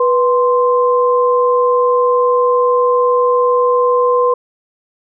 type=tone pair together; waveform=sine; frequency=491.2 / 1043.8 Hz; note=B4 / C6; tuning=-9 / -4 cents; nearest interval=octave + minor second; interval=1305 cents; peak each=-11 / -14 dBFS; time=0-4.34 s; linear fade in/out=5 ms; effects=none